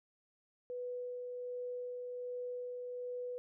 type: tone with tremolo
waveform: sine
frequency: 493.8 Hz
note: B4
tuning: in tune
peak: -38 dBFS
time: 0.7-3.38 s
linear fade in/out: 0 ms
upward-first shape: sine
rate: 1.3 Hz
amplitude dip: 25%
effects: none